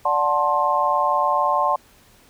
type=chord; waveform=sine; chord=D dominant seventh; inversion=none; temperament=just; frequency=587.3 / 734.2 / 881 / 1057.2 Hz; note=D5 / F#5 / A5 / C6; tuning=0 / -14 / +2 / +18 cents; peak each=-24 / -24 / -22 / -20 dBFS; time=0.05-1.76 s; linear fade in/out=5 ms; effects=pink hiss -53 dBFS RMS until 2.29 s